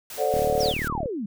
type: noise with tremolo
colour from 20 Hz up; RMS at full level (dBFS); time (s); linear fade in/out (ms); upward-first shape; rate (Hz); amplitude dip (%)
white; -37; 0.1-0.88; 2; sine; 4.1; 45
type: chord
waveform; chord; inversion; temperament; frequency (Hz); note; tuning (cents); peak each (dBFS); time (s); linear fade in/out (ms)
sine; D dominant seventh; second; just; 440.5 / 528.6 / 587.3 / 734.2; A4 / C5 / D5 / F#5; +2 / +18 / 0 / -14; -26; 0.17-0.74; 50
type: click train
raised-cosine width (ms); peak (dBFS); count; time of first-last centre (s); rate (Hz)
3; -18; 28; 0.34-1.058; 37.6
type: exponential sweep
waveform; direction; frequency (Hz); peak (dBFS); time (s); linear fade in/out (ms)
sine; down; 5920 to 188.5; -27; 0.6-1.26; 5
effects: none